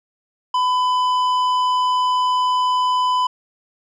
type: tone with tanh clipping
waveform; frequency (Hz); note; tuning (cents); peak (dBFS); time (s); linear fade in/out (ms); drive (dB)
sine; 1003; B5; +26; -17; 0.54-3.27; 5; 10
effects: none